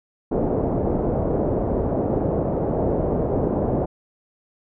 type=low-pass noise; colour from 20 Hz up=white; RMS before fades=-22 dBFS; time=0.31-3.86 s; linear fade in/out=10 ms; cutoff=600 Hz; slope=24 dB/octave; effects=none